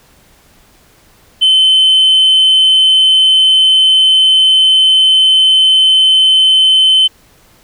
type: tone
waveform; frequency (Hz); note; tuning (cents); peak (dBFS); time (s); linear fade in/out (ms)
sine; 3064; G7; -40; -3; 1.41-7.08; 20
effects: tanh soft clip ceiling -3 dBFS + pink hiss -47 dBFS RMS until 7.63 s